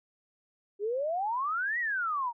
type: exponential two-way sweep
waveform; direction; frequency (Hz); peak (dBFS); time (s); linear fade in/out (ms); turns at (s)
sine; up then down; 392 to 1975.5 to 912; -28; 0.79-2.33; 50; 1.79
effects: none